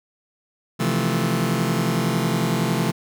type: chord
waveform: sawtooth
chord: F major seventh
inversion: second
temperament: just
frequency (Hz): 130.96 / 163.7 / 174.61 / 218.3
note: C3 / E3 / F3 / A3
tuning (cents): +2 / -12 / 0 / -13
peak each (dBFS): -21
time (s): 0.79-2.92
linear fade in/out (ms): 20
effects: none